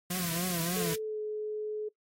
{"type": "band-stop noise", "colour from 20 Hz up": "white", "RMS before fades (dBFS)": -36, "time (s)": [0.1, 0.96], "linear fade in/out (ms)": 10, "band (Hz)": [140, 1400], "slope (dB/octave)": 48}
{"type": "tone with vibrato", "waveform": "40% pulse", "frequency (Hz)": 174.3, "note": "F3", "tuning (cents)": -3, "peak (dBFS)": -32, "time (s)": [0.1, 0.94], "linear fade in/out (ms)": 5, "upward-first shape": "triangle", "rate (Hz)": 3.4, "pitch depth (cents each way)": 120}
{"type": "tone with pitch glide", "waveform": "sine", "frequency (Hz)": [435.7, 426.2], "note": ["A4", "G#4"], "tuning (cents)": [-17, 45], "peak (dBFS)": -32, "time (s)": [0.76, 1.89], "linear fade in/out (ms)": 10, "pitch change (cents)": -38, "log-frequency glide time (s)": [1, 1.2]}
{"effects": ["noise-tail reverb RT60 0.1 s tail -20 dB re dry", "AAC 48 kbps"]}